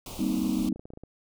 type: band-stop noise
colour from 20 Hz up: pink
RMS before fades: -40 dBFS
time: 0.06-0.69 s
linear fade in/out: 2 ms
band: 1200 to 2400 Hz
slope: 48 dB/octave
type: chord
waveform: sine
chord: C minor seventh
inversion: second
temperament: just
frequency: 196.22 / 235.5 / 261.6 / 314 Hz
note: G3 / Bb3 / C4 / Eb4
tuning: +2 / +18 / 0 / +16 cents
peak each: -30 dBFS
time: 0.19-0.73 s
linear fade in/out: 5 ms
type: clicks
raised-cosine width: 2 ms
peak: -30 dBFS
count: 10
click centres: 0.644 / 0.679 / 0.721 / 0.76 / 0.795 / 0.855 / 0.904 / 0.936 / 0.974 / 1.036 s
effects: none